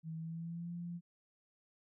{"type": "tone with pitch glide", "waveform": "sine", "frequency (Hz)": [161.1, 172.66], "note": ["E3", "F3"], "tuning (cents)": [-39, -19], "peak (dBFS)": -40, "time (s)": [0.03, 1.01], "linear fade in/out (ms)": 50, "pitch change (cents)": 120, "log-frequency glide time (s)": [0.16, 0.72], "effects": []}